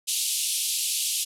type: band-pass noise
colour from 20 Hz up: white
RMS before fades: -27 dBFS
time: 0.07-1.25 s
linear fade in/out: 20 ms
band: 2700 to 12000 Hz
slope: 48 dB/octave
effects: none